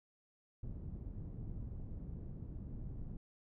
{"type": "low-pass noise", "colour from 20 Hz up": "pink", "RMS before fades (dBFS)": -45, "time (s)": [0.63, 3.17], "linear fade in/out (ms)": 2, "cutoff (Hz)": 190, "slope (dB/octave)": 12, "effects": []}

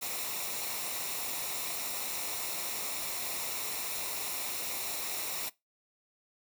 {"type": "noise with comb filter", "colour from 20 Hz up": "white", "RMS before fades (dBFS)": -36, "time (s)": [0.01, 5.5], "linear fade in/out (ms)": 20, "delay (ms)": 0.63, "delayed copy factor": -0.55, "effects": ["noise-tail reverb RT60 0.2 s tail -21 dB re dry"]}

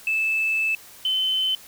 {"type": "tone pair in turn", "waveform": "sine", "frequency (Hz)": [2626, 3057], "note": ["E7", "G7"], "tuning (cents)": [-7, -44], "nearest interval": "minor third", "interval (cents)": 263, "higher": "second", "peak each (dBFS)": -19, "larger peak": "neither", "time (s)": [[0.07, 0.75], [1.05, 1.55]], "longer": "first", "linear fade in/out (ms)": 2, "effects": ["tanh soft clip ceiling -15 dBFS", "white hiss -46 dBFS RMS until 1.67 s"]}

